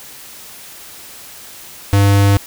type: tone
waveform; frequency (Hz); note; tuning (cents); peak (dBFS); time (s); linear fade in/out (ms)
square; 100; G2; +35; -9; 1.93-2.37; 0
effects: white hiss -36 dBFS RMS until 2.46 s